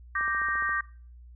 sine chord, G minor, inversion second, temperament equal, 1174.7 / 1568 / 1864.7 Hz, D6 / G6 / Bb6, 0 / 0 / 0 cents, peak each -30 dBFS, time 0.15-0.81 s, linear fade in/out 5 ms
click train, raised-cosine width 1 ms, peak -31 dBFS, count 8, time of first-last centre 0.21-0.693 s, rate 14.5 Hz
effects noise-tail reverb RT60 0.4 s tail -20 dB re dry + added 60 Hz sine -46 dBFS peak until 1.35 s

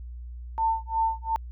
sine tone with tremolo, 897 Hz, A5, 33 cents sharp, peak -20 dBFS, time 0.58-1.36 s, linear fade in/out 0 ms, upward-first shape sine, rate 2.8 Hz, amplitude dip 100%, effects added 60 Hz sine -36 dBFS peak until 1.51 s

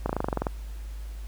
slowing click train, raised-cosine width 1 ms, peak -12 dBFS, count 11, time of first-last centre 0.06-0.468 s, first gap 34 ms, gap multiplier 1.04, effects added 52 Hz sine -34 dBFS peak until 1.27 s + pink hiss -53 dBFS RMS until 1.27 s

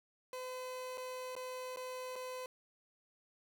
30% pulse tone with dropouts, 509 Hz, C5, 48 cents flat, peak -39 dBFS, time 0.33-2.46 s, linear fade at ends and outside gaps 1 ms, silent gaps 0.974-0.979 / 1.353-1.364 / 1.761-1.771 / 2.157-2.161 s, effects none

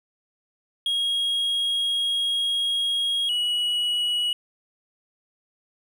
triangle tone pair in turn, 3281 / 2923 Hz, G#7 / F#7, -22 / -22 cents, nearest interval major second, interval 200 cents, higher first, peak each -20 dBFS, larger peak neither, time 0.86-3.29 / 3.29-4.33 s, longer first, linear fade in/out 2 ms, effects none

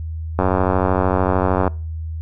click train, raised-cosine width 1 ms, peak -3 dBFS, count 121, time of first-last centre 0.39-1.678 s, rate 93.2 Hz, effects noise-tail reverb RT60 0.4 s tail -24 dB re dry + added 80 Hz sine -24 dBFS peak until 2.21 s

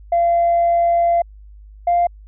sine tone pair in turn, 686 / 696.8 Hz, F5 / F5, -31 / -4 cents, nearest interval unison, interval 27 cents, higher second, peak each -11 dBFS, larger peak neither, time 0.12-1.22 / 1.87-2.07 s, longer first, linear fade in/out 5 ms, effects tanh soft clip ceiling -9 dBFS + added 51 Hz sine -38 dBFS peak until 2.27 s

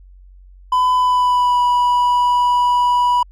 triangle tone with pitch glide, 1005 to 979.2 Hz, B5 to B5, +30 to -15 cents, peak -10 dBFS, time 0.72-3.23 s, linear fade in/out 5 ms, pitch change -45 cents, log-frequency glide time 0.93-1.62 s, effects added 46 Hz sine -40 dBFS peak until 3.31 s

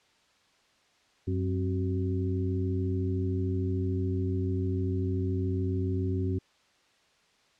harmonic tone with a mistuned harmonic, 93.7 Hz, F#2, 22 cents sharp, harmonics 1 / 2 / 3 / 4, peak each -28 / -37 / -34 / -35 dBFS, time 1.27-6.39 s, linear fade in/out 10 ms, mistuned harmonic 3, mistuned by -85 cents, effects white hiss -65 dBFS RMS until 7.59 s + low-pass 5000 Hz 12 dB/octave

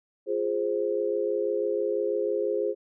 sine chord, F minor, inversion none, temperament equal, 349.2 / 415.3 / 523.3 Hz, F4 / Ab4 / C5, 0 / 0 / 0 cents, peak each -31 / -27 / -29 dBFS, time 0.26-2.75 s, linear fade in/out 50 ms, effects none

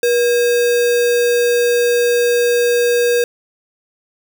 sine tone with sample-and-hold, 480 Hz, B4, 49 cents flat, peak -11 dBFS, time 0.03-3.24 s, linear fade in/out 2 ms, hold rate 2100 Hz, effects none

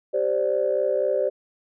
sine chord, G suspended fourth, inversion none, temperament equal, 392 / 523.3 / 587.3 Hz, G4 / C5 / D5, 0 / 0 / 0 cents, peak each -26 / -23 / -23 dBFS, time 0.13-1.3 s, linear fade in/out 20 ms, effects tanh soft clip ceiling -11 dBFS

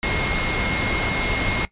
sine tone in noise, 2148 Hz, C7, 45 cents sharp, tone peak -26 dBFS, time 0.03-1.65 s, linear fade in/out 0 ms, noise pink, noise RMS -23 dBFS, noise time 0.03-1.65 s, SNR -6 dB, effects noise-tail reverb RT60 0.1 s tail -17 dB re dry + resampled to 8000 Hz

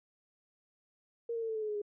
sine tone with pitch steps, 466.2 / 458.2 / 450.3 / 442.6 / 435 / 427.5 / 420.2 / 412.9 Hz, A#4 / A#4 / A4 / A4 / A4 / A4 / G#4 / G#4, 0 / -30 / +40 / +10 / -20 / -50 / +20 / -10 cents, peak -33 dBFS, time 1.29-1.818 s, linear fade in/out 5 ms, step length 66 ms, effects none

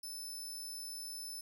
20% pulse tone, 5274 Hz, E8, in tune, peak -37 dBFS, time 0.03-1.41 s, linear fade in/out 5 ms, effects none

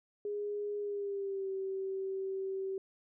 sine tone with pitch glide, 412.3 to 384.7 Hz, G#4 to G4, -13 to -33 cents, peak -34 dBFS, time 0.25-2.78 s, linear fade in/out 2 ms, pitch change -120 cents, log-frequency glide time 0.79-1.5 s, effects none

